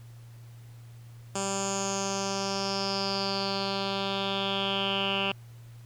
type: tone with low-pass filter sweep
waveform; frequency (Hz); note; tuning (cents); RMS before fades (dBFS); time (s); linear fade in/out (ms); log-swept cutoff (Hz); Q
10% pulse; 196; G3; 0; -30; 1.35-5.32; 5; 7600 to 2800; 7
effects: added 117 Hz sine -45 dBFS peak until 5.85 s + pink hiss -60 dBFS RMS until 5.85 s